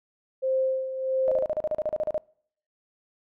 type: tone with tremolo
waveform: sine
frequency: 525 Hz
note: C5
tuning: 6 cents sharp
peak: -21 dBFS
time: 0.42-1.45 s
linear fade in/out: 20 ms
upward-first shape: sine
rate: 1.5 Hz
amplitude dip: 65%
type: tone bursts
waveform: sine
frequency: 615 Hz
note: D#5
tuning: 20 cents flat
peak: -23 dBFS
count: 13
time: 1.28-2.179 s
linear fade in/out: 0 ms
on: 35 ms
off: 37 ms
effects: noise-tail reverb RT60 0.6 s tail -25 dB re dry